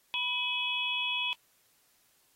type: tone cluster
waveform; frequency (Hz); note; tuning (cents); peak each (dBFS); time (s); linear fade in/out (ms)
sine; 985 / 2544 / 3002 / 3358; B5 / D#7 / F#7 / G#7; -5 / +38 / +24 / +18; -39 / -32 / -39 / -33; 0.14-1.33; 0
effects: white hiss -68 dBFS RMS until 2.35 s + AAC 48 kbps